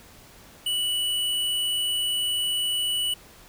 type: tone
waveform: square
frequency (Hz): 2953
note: F#7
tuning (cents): -4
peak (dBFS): -24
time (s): 0.66-3.14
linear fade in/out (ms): 5
effects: pink hiss -50 dBFS RMS until 3.48 s